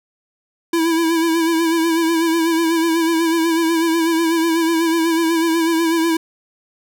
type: tone with vibrato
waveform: square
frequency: 329.6 Hz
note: E4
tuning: in tune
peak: -15 dBFS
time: 0.73-6.17 s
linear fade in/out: 5 ms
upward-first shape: sine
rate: 8.1 Hz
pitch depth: 46 cents each way
effects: none